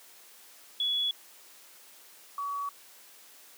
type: tone pair in turn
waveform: sine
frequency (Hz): 3386 / 1132.9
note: G#7 / C#6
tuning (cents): +33 / +37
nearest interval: octave + perfect fifth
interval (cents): 1896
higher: first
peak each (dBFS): -26 / -31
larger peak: first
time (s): 0.8-1.11 / 2.38-2.69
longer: neither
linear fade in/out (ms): 2
effects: white hiss -54 dBFS RMS until 3.57 s + high-pass 300 Hz 12 dB/octave